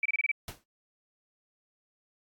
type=tone bursts; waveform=sine; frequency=2311 Hz; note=D7; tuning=28 cents flat; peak=-24 dBFS; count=6; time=0.03-0.315 s; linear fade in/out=2 ms; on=25 ms; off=27 ms
type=noise with exponential decay; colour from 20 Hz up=pink; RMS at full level=-37 dBFS; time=0.48-0.64 s; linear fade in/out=1 ms; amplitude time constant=33 ms
effects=AAC 64 kbps